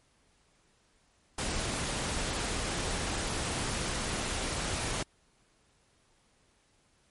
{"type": "noise", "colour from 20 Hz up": "pink", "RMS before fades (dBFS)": -33, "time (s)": [1.38, 5.03], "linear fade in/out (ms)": 5, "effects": ["pink hiss -68 dBFS RMS until 7.1 s", "MP3 48 kbps"]}